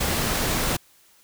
pink noise, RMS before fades -24 dBFS, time 0-0.77 s, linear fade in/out 10 ms, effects white hiss -57 dBFS RMS until 1.23 s

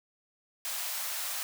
white high-pass noise, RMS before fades -35 dBFS, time 0.65-1.43 s, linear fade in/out 0 ms, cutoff 590 Hz, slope 48 dB/octave, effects none

